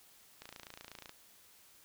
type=click train; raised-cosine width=0.2 ms; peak=-30 dBFS; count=20; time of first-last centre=0.42-1.094 s; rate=28.2 Hz; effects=white hiss -62 dBFS RMS until 1.84 s